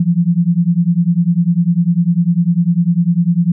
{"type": "beating tone pair", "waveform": "sine", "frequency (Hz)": [167.3, 177.3], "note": ["E3", "F3"], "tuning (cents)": [26, 26], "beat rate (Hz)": 10, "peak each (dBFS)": -13, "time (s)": [0, 3.52], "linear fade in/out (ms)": 5, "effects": []}